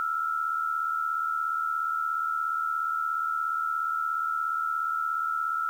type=tone pair together; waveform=sine; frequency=1323 / 1400 Hz; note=E6 / F6; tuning=+6 / +4 cents; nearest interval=minor second; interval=98 cents; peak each=-27 / -32 dBFS; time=0-5.69 s; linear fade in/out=0 ms; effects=9-bit